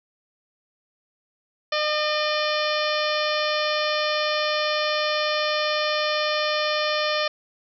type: harmonic tone with a mistuned harmonic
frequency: 606 Hz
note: D#5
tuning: 46 cents flat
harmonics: 1 / 2 / 3 / 4 / 5 / 6 / 7 / 8 / 9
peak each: -25 / -28 / -30 / -31 / -32 / -33 / -33 / -34 / -35 dBFS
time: 1.72-7.28 s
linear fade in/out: 5 ms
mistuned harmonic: 6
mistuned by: -48 cents
effects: none